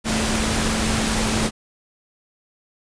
sine tone in noise, 220 Hz, A3, in tune, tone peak -24 dBFS, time 0.04-1.51 s, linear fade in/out 50 ms, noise pink, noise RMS -22 dBFS, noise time 0.04-1.51 s, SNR -5 dB, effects resampled to 22050 Hz

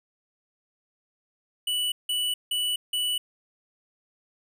square tone bursts, 2960 Hz, F#7, in tune, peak -25 dBFS, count 4, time 1.67-3.18 s, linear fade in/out 5 ms, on 250 ms, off 170 ms, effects none

